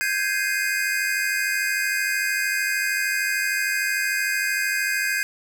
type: chord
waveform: square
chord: Ab major seventh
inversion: third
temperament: equal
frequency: 1568 / 1661.2 / 2093 / 2489 Hz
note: G6 / Ab6 / C7 / Eb7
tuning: 0 / 0 / 0 / 0 cents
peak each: -27 / -27 / -30 / -29 dBFS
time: 0.01-5.23 s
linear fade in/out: 0 ms
effects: none